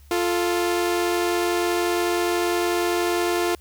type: tone pair together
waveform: sawtooth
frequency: 349.2 / 440 Hz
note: F4 / A4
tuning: 0 / 0 cents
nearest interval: major third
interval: 400 cents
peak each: -17 / -24 dBFS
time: 0.11-3.55 s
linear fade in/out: 2 ms
effects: added 71 Hz sine -46 dBFS peak until 3.6 s + white hiss -58 dBFS RMS until 3.6 s